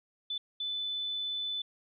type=tone bursts at uneven times; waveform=sine; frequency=3503 Hz; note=A7; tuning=8 cents flat; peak=-32 dBFS; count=2; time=0.3-0.38 / 0.6-1.62 s; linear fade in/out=5 ms; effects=none